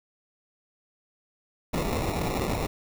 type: noise with sample-and-hold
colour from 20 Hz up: pink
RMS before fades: -28 dBFS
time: 1.73-2.67 s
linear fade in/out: 10 ms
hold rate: 1575 Hz
effects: none